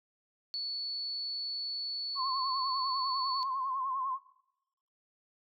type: tone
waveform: sine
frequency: 4435 Hz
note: C#8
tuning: in tune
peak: -33 dBFS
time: 0.54-3.43 s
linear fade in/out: 0 ms
type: tone with vibrato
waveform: sine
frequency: 1059 Hz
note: C6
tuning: 21 cents sharp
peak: -31 dBFS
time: 2.15-4.19 s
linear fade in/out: 50 ms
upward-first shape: triangle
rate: 10 Hz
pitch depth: 90 cents each way
effects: noise-tail reverb RT60 0.9 s tail -22 dB re dry